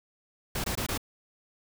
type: noise bursts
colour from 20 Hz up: pink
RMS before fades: -31 dBFS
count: 4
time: 0.55-0.977 s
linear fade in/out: 5 ms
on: 91 ms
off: 21 ms
effects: none